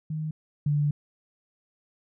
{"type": "tone pair in turn", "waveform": "sine", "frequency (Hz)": [155.56, 146.69], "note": ["D#3", "D3"], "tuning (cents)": [0, -2], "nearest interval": "minor second", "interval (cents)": 102, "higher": "first", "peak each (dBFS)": [-28, -21], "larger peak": "second", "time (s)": [[0.1, 0.31], [0.66, 0.91]], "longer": "second", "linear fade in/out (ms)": 5, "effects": []}